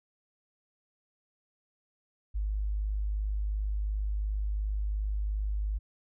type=tone; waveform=sine; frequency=51.4 Hz; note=G#1; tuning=17 cents flat; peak=-28 dBFS; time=2.34-5.79 s; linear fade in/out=20 ms; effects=none